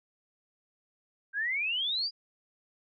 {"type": "exponential sweep", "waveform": "sine", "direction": "up", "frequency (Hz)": [1568, 4947], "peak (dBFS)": -28, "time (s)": [1.33, 2.11], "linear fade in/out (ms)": 50, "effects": []}